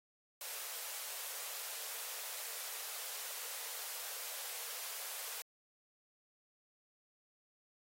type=high-pass noise; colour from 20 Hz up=white; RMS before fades=-44 dBFS; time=0.41-5.42 s; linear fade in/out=2 ms; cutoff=430 Hz; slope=96 dB/octave; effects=AAC 48 kbps